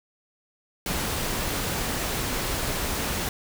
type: noise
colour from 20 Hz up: pink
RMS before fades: -28 dBFS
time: 0.86-3.29 s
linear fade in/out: 2 ms
effects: none